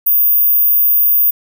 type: tone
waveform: sine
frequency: 14917 Hz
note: A#9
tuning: in tune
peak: -8 dBFS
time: 0.06-1.31 s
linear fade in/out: 10 ms
effects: none